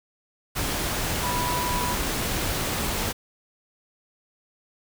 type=tone in noise; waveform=sine; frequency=983 Hz; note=B5; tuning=8 cents flat; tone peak=-27 dBFS; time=1.22-1.95 s; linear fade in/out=20 ms; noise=pink; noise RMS=-27 dBFS; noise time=0.55-3.13 s; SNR=-3 dB; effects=none